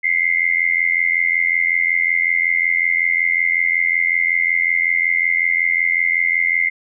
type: tone with amplitude modulation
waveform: sine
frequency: 2093 Hz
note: C7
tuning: in tune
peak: -10 dBFS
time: 0.03-6.7 s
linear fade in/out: 20 ms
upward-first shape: sine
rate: 85.4 Hz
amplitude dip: 95%
effects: none